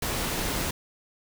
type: noise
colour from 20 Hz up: pink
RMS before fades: -29 dBFS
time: 0.02-0.71 s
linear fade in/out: 5 ms
effects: none